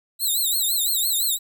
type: tone with vibrato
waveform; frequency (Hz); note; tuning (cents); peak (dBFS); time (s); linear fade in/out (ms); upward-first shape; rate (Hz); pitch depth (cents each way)
5% pulse; 3936; B7; -7; -13; 0.19-1.39; 50; triangle; 5.9; 170
effects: none